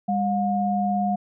sine tone pair together, 200.8 / 716.4 Hz, G3 / F5, +42 / +44 cents, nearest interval octave + minor seventh, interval 2202 cents, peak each -23 dBFS, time 0.08-1.16 s, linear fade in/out 10 ms, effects none

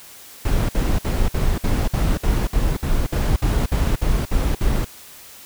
brown noise bursts, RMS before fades -18 dBFS, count 15, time 0.45-4.848 s, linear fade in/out 5 ms, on 240 ms, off 57 ms, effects white hiss -42 dBFS RMS until 5.45 s

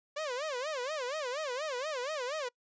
sawtooth tone with vibrato, 554.4 Hz, C#5, in tune, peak -30 dBFS, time 0.16-2.49 s, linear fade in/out 10 ms, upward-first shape sine, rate 4.2 Hz, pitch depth 230 cents each way, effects noise-tail reverb RT60 0.1 s tail -26 dB re dry + resampled to 16000 Hz

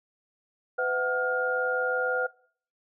sine tone cluster, 504 / 660 / 746 / 1416 Hz, B4 / E5 / F#5 / F6, +35 / +2 / +14 / +23 cents, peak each -28 / -36 / -33 / -28 dBFS, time 0.78-2.27 s, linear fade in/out 10 ms, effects noise-tail reverb RT60 0.5 s tail -22 dB re dry

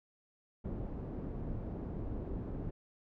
pink low-pass noise, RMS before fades -40 dBFS, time 0.64-2.71 s, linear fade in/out 10 ms, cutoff 420 Hz, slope 12 dB/octave, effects none

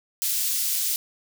white high-pass noise, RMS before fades -25 dBFS, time 0.22-0.96 s, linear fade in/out 0 ms, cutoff 4000 Hz, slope 12 dB/octave, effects none

